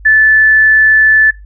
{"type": "tone", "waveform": "sine", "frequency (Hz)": 1746, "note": "A6", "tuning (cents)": -14, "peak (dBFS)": -4, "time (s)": [0.05, 1.31], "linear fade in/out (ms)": 10, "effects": ["noise-tail reverb RT60 0.2 s tail -19 dB re dry", "added 50 Hz sine -31 dBFS peak until 1.45 s"]}